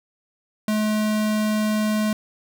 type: tone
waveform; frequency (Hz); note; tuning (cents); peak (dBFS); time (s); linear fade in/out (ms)
square; 213.9; A3; -49; -20; 0.68-2.13; 2
effects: none